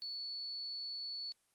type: tone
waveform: sine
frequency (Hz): 4435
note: C#8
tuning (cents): 0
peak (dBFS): -40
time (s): 0.02-1.32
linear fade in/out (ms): 0
effects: white hiss -75 dBFS RMS until 1.54 s + Opus 24 kbps